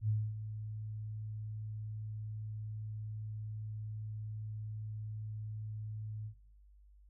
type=tone with ADSR envelope; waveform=sine; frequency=107.5 Hz; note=A2; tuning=40 cents flat; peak=-28 dBFS; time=0.01-6.35 s; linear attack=75 ms; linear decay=250 ms; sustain=-11 dB; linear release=89 ms; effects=noise-tail reverb RT60 0.9 s tail -25 dB re dry + added 50 Hz sine -58 dBFS peak until 7.09 s